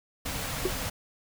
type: band-stop noise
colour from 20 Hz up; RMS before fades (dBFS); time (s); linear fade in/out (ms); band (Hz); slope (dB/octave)
pink; -33; 0.25-0.9; 10; 310 to 440; 96
type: tone with exponential decay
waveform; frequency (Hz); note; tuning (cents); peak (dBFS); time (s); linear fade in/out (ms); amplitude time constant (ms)
triangle; 370; F#4; 0; -19; 0.65-0.73; 5; 16
effects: none